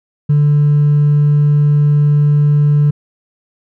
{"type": "tone with hard clipping", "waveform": "triangle", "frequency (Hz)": 146.83, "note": "D3", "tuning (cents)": 0, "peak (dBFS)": -7, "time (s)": [0.29, 2.91], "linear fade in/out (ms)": 10, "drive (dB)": 2, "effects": []}